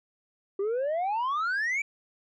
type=exponential sweep; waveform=sine; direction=up; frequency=383.4 to 2349 Hz; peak=-23 dBFS; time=0.59-1.82 s; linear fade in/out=5 ms; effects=tanh soft clip ceiling -25 dBFS